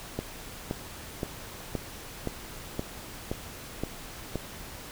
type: click train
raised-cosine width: 2 ms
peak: -16 dBFS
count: 9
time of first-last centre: 0.19-4.357 s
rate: 1.92 Hz
effects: pink hiss -43 dBFS RMS until 4.91 s